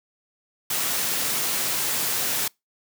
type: high-pass noise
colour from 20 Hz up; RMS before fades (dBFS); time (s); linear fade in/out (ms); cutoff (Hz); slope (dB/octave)
white; -25; 0.7-2.48; 5; 100; 96
effects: noise-tail reverb RT60 0.2 s tail -26 dB re dry